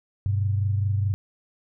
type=tone pair together; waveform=sine; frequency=98.74 / 123.47 Hz; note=G2 / B2; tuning=+13 / 0 cents; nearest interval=major third; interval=387 cents; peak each=-21 / -30 dBFS; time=0.26-1.14 s; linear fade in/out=0 ms; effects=none